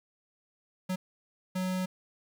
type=tone bursts at uneven times; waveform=square; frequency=185 Hz; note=F#3; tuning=in tune; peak=-30 dBFS; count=2; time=0.89-0.96 / 1.55-1.86 s; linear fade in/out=10 ms; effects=10-bit